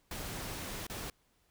pink noise with dropouts, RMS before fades -41 dBFS, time 0.11-1.1 s, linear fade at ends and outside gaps 2 ms, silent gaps 0.868-0.898 s, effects pink hiss -72 dBFS RMS until 1.5 s

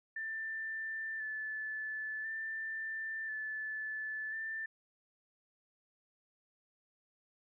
sine tone with vibrato, 1760 Hz, A6, in tune, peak -37 dBFS, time 0.16-4.66 s, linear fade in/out 5 ms, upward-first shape square, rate 0.48 Hz, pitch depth 19 cents each way, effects none

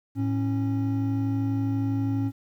triangle tone pair together, 108.9 / 274.4 Hz, A2 / C#4, -17 / -17 cents, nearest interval octave + major third, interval 1600 cents, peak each -24 dBFS, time 0.15-2.32 s, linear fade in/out 50 ms, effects 10-bit

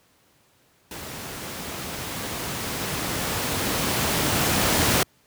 pink noise with level ramp, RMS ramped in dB -36 to -19 dBFS, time 0.91-5.03 s, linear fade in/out 2 ms, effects pink hiss -61 dBFS RMS until 5.26 s + high-pass 80 Hz 12 dB/octave

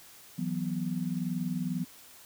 sine chord, E suspended second, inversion none, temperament equal, 164.81 / 185 / 246.9 Hz, E3 / F#3 / B3, 0 / 0 / 0 cents, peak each -34 / -33 / -35 dBFS, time 0.38-1.85 s, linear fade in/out 10 ms, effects white hiss -53 dBFS RMS until 2.25 s

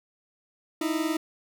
40% pulse tone pair together, 309.9 / 330 Hz, D#4 / E4, -7 / +2 cents, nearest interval minor second, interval 109 cents, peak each -27 / -28 dBFS, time 0.81-1.17 s, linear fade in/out 5 ms, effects none

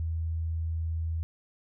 sine tone, 81.5 Hz, E2, 19 cents flat, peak -28 dBFS, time 0-1.23 s, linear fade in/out 0 ms, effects none

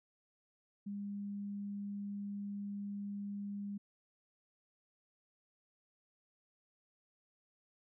sine tone, 202.1 Hz, G#3, 47 cents flat, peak -39 dBFS, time 0.86-3.78 s, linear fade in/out 10 ms, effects none

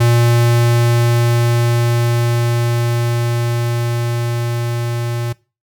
square tone with level ramp, 118.6 Hz, A#2, 30 cents sharp, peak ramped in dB -10 to -19 dBFS, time 0-5.33 s, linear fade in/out 10 ms, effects noise-tail reverb RT60 0.3 s tail -21 dB re dry

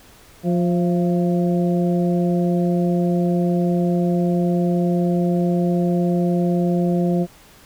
harmonic tone with a mistuned harmonic, 176.1 Hz, F3, 15 cents sharp, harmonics 1 / 2 / 3 / 4, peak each -17 / -23 / -27 / -29 dBFS, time 0.43-7.27 s, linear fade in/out 50 ms, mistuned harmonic 4, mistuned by -48 cents, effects pink hiss -48 dBFS RMS until 7.65 s

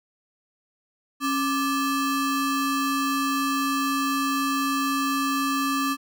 square ring-modulated tone, 725 Hz, F#5, 35 cents flat, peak -20 dBFS, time 1.2-5.97 s, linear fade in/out 50 ms, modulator 452 Hz, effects none

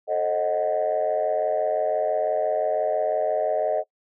sine chord, A diminished seventh, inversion none, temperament equal with one note detuned, 440 / 536.4 / 622.3 / 740 Hz, A4 / C5 / Eb5 / Gb5, 0 / +43 / 0 / 0 cents, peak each -28 / -28 / -22 / -27 dBFS, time 0.07-3.84 s, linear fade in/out 50 ms, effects noise-tail reverb RT60 0.1 s tail -23 dB re dry + tanh soft clip ceiling -14 dBFS

